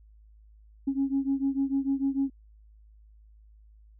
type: beating tone pair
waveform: sine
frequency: 271.1 / 277.8 Hz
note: C#4 / C#4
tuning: -38 / +4 cents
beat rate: 6.7 Hz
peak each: -26 / -28 dBFS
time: 0.87-2.3 s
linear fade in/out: 10 ms
effects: tanh soft clip ceiling -18 dBFS + added 53 Hz sine -52 dBFS peak until 3.99 s